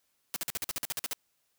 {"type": "noise bursts", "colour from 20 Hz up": "white", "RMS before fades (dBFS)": -33, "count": 12, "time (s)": [0.34, 1.132], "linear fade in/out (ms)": 0, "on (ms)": 22, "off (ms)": 48, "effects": ["white hiss -75 dBFS RMS until 1.58 s"]}